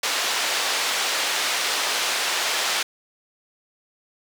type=band-pass noise; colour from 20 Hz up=white; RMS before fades=-24 dBFS; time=0.03-2.83 s; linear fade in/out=5 ms; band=510 to 5000 Hz; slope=12 dB/octave; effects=none